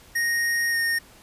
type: tone with pitch glide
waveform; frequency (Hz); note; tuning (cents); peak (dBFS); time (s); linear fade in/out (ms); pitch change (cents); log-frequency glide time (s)
square; 1864.7 to 1843.3; A#6 to A#6; 0 to -20; -22; 0.15-0.99; 10; -20; 0.71-0.76
effects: pink hiss -51 dBFS RMS until 1.22 s + resampled to 32000 Hz